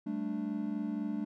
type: chord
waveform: triangle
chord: G suspended second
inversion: none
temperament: equal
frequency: 196 / 220 / 293.7 Hz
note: G3 / A3 / D4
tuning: 0 / 0 / 0 cents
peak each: -37 / -34 / -35 dBFS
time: 0.06-1.25 s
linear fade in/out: 10 ms
effects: none